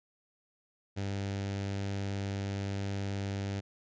sawtooth tone with notch filter, 99 Hz, G2, 18 cents sharp, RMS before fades -35 dBFS, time 0.96-3.61 s, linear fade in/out 20 ms, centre 1100 Hz, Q 2, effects resampled to 16000 Hz

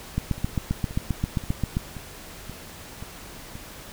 two click trains, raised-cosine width 5 ms, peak -11 / -24 dBFS, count 13 / 7, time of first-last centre 0.18-1.769 / 0.38-3.555 s, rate 7.55 / 1.89 Hz, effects pink hiss -42 dBFS RMS until 3.92 s

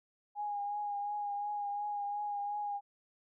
sine tone with vibrato, 821 Hz, G#5, 20 cents flat, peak -34 dBFS, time 0.35-2.81 s, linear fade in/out 50 ms, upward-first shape triangle, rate 2.8 Hz, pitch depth 28 cents each way, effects none

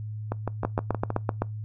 two click trains, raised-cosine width 1 ms, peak -10 / -14 dBFS, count 7 / 6, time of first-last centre 0.65-1.42 / 0.32-1.104 s, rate 7.79 / 6.38 Hz, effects noise-tail reverb RT60 0.2 s tail -23 dB re dry + added 107 Hz sine -32 dBFS peak until 1.64 s

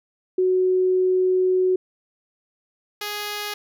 sine / 5% pulse tone pair in turn, 370 / 415.3 Hz, F#4 / G#4, 0 / 0 cents, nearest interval major second, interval 200 cents, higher second, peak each -16 dBFS, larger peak neither, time 0.38-1.76 / 3.01-3.54 s, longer first, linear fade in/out 5 ms, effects none

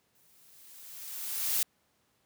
blue noise with exponential growth, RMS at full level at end -27 dBFS, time 0.15-1.63 s, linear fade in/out 2 ms, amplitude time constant 320 ms, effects pink hiss -72 dBFS RMS until 2.25 s + high-pass 100 Hz 12 dB/octave

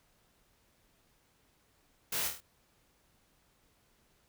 white noise with echo, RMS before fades -35 dBFS, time 2.12-2.28 s, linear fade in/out 5 ms, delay 25 ms, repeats 5, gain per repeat -4 dB, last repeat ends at 2.405 s, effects pink hiss -70 dBFS RMS until 4.28 s

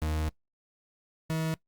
40% pulse tone pair in turn, 77.78 / 160.12 Hz, D#2 / D#3, 0 / +50 cents, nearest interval octave + minor second, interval 1250 cents, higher second, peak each -27 dBFS, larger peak neither, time 0.02-0.29 / 1.3-1.54 s, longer first, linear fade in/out 0 ms, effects noise-tail reverb RT60 0.1 s tail -20 dB re dry + Opus 48 kbps

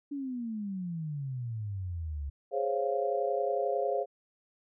sine exponential sweep, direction down, 290.8 to 68.3 Hz, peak -33 dBFS, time 0.11-2.3 s, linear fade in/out 10 ms
sine chord, Db major seventh, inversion second, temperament equal with one note detuned, 415.3 / 523.3 / 554.4 / 696 Hz, Ab4 / C5 / Db5 / F5, 0 / 0 / 0 / -6 cents, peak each -33 dBFS, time 2.51-4.06 s, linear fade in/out 50 ms
effects none

